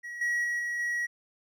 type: tone with level steps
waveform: triangle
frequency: 1914 Hz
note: A#6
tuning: 45 cents sharp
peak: -35 / -24 / -26 / -28 / -26 dBFS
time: 0.03-1.07 s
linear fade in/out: 20 ms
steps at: 0.21 / 0.44 / 0.59 / 0.79 s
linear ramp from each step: 5 ms
effects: none